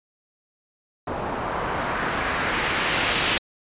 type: noise with low-pass filter sweep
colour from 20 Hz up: white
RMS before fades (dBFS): -25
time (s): 1.07-3.38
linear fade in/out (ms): 5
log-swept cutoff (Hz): 790 to 3200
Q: 1.2
effects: resampled to 8000 Hz